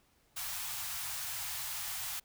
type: band-stop noise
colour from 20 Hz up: white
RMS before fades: -39 dBFS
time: 0.36-2.2 s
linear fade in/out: 10 ms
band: 140 to 690 Hz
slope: 48 dB/octave
effects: pink hiss -70 dBFS RMS until 2.24 s